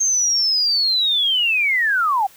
sine linear sweep, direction down, 6430 to 745 Hz, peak -15 dBFS, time 0-2.27 s, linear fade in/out 10 ms, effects white hiss -48 dBFS RMS until 2.36 s

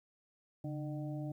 harmonic tone with a mistuned harmonic, 151.7 Hz, D#3, 44 cents flat, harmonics 1 / 2 / 4 / 5, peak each -39 / -42 / -48 / -54 dBFS, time 0.64-1.32 s, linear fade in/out 5 ms, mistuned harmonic 1, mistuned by -96 cents, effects 12-bit

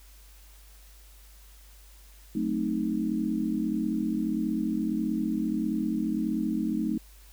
sine chord, F# diminished seventh, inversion none, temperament equal, 185 / 220 / 261.6 / 311.1 Hz, F#3 / A3 / C4 / Eb4, 0 / 0 / 0 / 0 cents, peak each -35 / -29 / -33 / -30 dBFS, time 2.35-6.98 s, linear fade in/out 5 ms, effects added 50 Hz sine -50 dBFS peak until 7.32 s + white hiss -57 dBFS RMS until 7.32 s

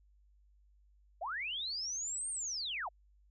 sine linear two-way sweep, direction up then down, 586 to 8870 to 586 Hz, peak -36 dBFS, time 1.21-2.89 s, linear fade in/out 10 ms, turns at 2.3 s, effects added 50 Hz sine -63 dBFS peak until 3.3 s

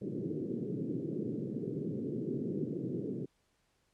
white band-pass noise, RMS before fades -37 dBFS, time 0.01-3.26 s, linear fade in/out 10 ms, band 120 to 420 Hz, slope 48 dB/octave, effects pink hiss -75 dBFS RMS until 3.93 s + low-pass 10000 Hz 12 dB/octave

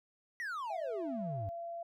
triangle exponential sweep, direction down, 1975.5 to 92.5 Hz, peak -35 dBFS, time 0.4-1.49 s, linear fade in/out 0 ms
sine tone with pitch glide, 659.3 to 680.2 Hz, E5 to F5, 0 to -46 cents, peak -39 dBFS, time 0.7-1.83 s, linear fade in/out 5 ms, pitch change +54 cents, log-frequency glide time 0.89-1.38 s
effects none

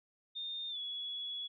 sine tone with pitch glide, 3641 to 3378 Hz, A#7 to G#7, -41 to +29 cents, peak -38 dBFS, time 0.35-1.48 s, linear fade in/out 20 ms, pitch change -130 cents, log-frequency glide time 0.69-0.79 s, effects none

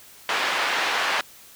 pink band-pass noise, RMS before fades -24 dBFS, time 0.29-1.21 s, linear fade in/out 2 ms, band 900 to 3100 Hz, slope 12 dB/octave, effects white hiss -48 dBFS RMS until 1.55 s

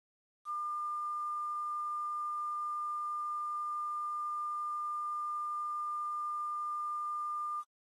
sine tone with quantisation, 1202 Hz, D6, 40 cents sharp, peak -34 dBFS, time 0.45-7.64 s, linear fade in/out 50 ms, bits 10, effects AAC 32 kbps

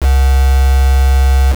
sine tone with quantisation, 66.8 Hz, C2, 36 cents sharp, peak -6 dBFS, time 0-1.56 s, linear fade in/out 50 ms, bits 3, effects none

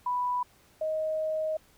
sine tone pair in turn, 987.8 / 626.8 Hz, B5 / D#5, 0 / +13 cents, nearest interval minor sixth, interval 787 cents, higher first, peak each -26 / -27 dBFS, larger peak first, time 0.06-0.43 / 0.81-1.57 s, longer second, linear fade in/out 5 ms, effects pink hiss -61 dBFS RMS until 1.77 s

